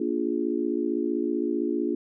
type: chord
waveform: sine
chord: Bb dominant seventh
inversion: none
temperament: equal with one note detuned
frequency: 238.1 / 293.7 / 349.2 / 415.3 Hz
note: Bb3 / D4 / F4 / Ab4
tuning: +37 / 0 / 0 / 0 cents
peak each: -31 / -28 / -28 / -32 dBFS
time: 0-1.95 s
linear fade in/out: 5 ms
effects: none